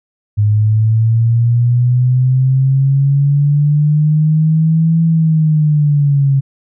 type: linear two-way sweep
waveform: sine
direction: up then down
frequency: 103.83 to 164.81 to 135.7 Hz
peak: -8 dBFS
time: 0.37-6.41 s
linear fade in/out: 20 ms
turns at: 5.03 s
effects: none